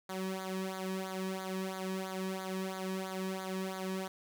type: tone with flanger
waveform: sawtooth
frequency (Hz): 188.9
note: F#3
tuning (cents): +36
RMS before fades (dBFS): -38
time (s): 0.09-4.08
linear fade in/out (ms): 5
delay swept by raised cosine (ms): 0.36 to 1.46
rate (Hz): 3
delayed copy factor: -0.8
effects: 10-bit